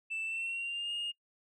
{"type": "tone with pitch glide", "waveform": "sine", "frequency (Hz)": [2651, 2841], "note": ["E7", "F7"], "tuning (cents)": [9, 29], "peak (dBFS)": -32, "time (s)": [0.1, 1.12], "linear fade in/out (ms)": 20, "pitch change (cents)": 120, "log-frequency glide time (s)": [0.24, 0.92], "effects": ["noise-tail reverb RT60 0.1 s tail -19 dB re dry", "tanh soft clip ceiling -32 dBFS"]}